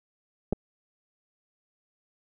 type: clicks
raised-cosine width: 2 ms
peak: -13 / -18 dBFS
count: 2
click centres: 0.526 / 0.531 s
effects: none